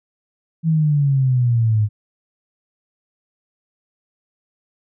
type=exponential sweep; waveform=sine; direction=down; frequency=164.81 to 103.83 Hz; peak=-13 dBFS; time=0.63-1.89 s; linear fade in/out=50 ms; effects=none